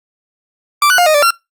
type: tone with pitch steps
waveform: 40% pulse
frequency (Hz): 1170 / 1483 / 708 / 620 / 584 / 1368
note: D6 / F#6 / F5 / D#5 / D5 / F6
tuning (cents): -7 / +4 / +23 / -6 / -10 / -36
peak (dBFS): -7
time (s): 0.82-1.306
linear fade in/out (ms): 2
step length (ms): 81
effects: noise-tail reverb RT60 0.2 s tail -22 dB re dry + Opus 48 kbps